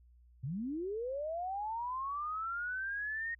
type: linear sweep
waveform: sine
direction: up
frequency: 116.54 to 1872 Hz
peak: -35 dBFS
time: 0.43-3.35 s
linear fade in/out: 10 ms
effects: added 60 Hz sine -59 dBFS peak until 3.39 s